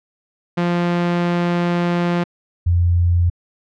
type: tone pair in turn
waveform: sawtooth / sine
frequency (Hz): 174 / 87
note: F3 / F2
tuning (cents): -6 / -6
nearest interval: octave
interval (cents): 1200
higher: first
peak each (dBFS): -12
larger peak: neither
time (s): 0.57-2.24 / 2.66-3.3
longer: first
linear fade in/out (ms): 10
effects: low-pass 3000 Hz 12 dB/octave